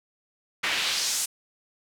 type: noise with band-pass filter sweep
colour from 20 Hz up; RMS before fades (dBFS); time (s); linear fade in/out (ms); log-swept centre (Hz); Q
pink; -27; 0.63-1.26; 10; 2100 to 8600; 1.5
effects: none